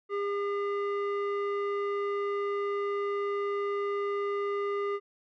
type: tone with low-pass filter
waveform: square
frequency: 404.2 Hz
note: G#4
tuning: 47 cents flat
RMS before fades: -31 dBFS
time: 0.09-5 s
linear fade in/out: 50 ms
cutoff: 1600 Hz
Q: 1.5
effects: none